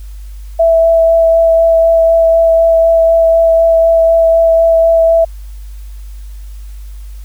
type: tone with vibrato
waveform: sine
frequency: 659.3 Hz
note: E5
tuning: in tune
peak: -5 dBFS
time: 0.59-5.25 s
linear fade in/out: 10 ms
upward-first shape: sine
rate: 4 Hz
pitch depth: 9 cents each way
effects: added 50 Hz sine -25 dBFS peak until 7.24 s + white hiss -47 dBFS RMS until 7.24 s